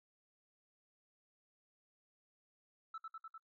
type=tone with echo; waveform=sine; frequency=1318.5 Hz; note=E6; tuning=in tune; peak=-40 dBFS; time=2.94-2.98 s; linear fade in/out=5 ms; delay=100 ms; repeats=4; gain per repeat=-2 dB; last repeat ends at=3.38 s; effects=noise-tail reverb RT60 0.1 s tail -21 dB re dry + tanh soft clip ceiling -41 dBFS